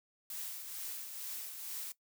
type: noise with tremolo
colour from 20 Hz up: blue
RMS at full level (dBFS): -41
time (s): 0.3-1.92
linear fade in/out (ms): 2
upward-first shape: triangle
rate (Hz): 2.2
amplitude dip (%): 50
effects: noise-tail reverb RT60 0.1 s tail -18 dB re dry